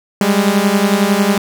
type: beating tone pair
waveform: sawtooth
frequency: 196 / 207 Hz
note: G3 / G#3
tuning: 0 / -5 cents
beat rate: 11 Hz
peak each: -10 dBFS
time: 0.21-1.38 s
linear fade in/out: 2 ms
effects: none